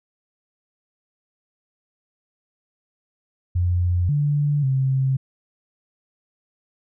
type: tone with pitch steps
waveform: sine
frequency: 88.6 / 145.9 / 133.2 Hz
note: F2 / D3 / C3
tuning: +25 / -11 / +31 cents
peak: -17 dBFS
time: 3.55-5.17 s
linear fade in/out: 10 ms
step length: 540 ms
effects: none